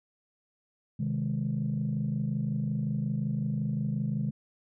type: chord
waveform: sine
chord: Ab major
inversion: first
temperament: equal with one note detuned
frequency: 130.06 / 155.56 / 207.7 Hz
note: C3 / Eb3 / Ab3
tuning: -10 / 0 / 0 cents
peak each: -31 dBFS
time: 0.99-4.31 s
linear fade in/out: 10 ms
effects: tanh soft clip ceiling -21 dBFS